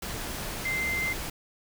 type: tone in noise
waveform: sine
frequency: 2082 Hz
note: C7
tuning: 9 cents flat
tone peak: -27 dBFS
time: 0.65-1.13 s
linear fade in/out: 5 ms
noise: pink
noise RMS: -35 dBFS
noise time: 0.02-1.3 s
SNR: +5 dB
effects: none